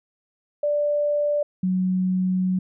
sine tone pair in turn, 587.3 / 184.99 Hz, D5 / F#3, 0 / 0 cents, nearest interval octave + minor sixth, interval 2000 cents, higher first, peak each -19 dBFS, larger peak neither, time 0.63-1.43 / 1.63-2.59 s, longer second, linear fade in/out 5 ms, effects none

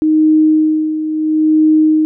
sine tone with tremolo, 311 Hz, D#4, 1 cent flat, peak -6 dBFS, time 0.02-2.05 s, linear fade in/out 0 ms, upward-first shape sine, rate 0.74 Hz, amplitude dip 65%, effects none

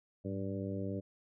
harmonic tone with a mistuned harmonic, 97.5 Hz, G2, 9 cents flat, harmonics 1 / 2 / 3 / 4 / 5 / 6, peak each -40 / -40 / -42 / -45 / -45 / -46 dBFS, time 0.24-1.01 s, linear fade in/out 20 ms, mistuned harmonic 1, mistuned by +85 cents, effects none

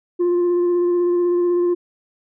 sine tone with vibrato, 351.3 Hz, F4, 10 cents sharp, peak -12 dBFS, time 0.19-1.75 s, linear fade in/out 20 ms, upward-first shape square, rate 16 Hz, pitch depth 12 cents each way, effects tanh soft clip ceiling -14 dBFS

